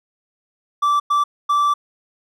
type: tone bursts at uneven times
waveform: triangle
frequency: 1165 Hz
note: D6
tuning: 14 cents flat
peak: -12 dBFS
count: 3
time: 0.82-1 / 1.1-1.24 / 1.49-1.74 s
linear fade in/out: 10 ms
effects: none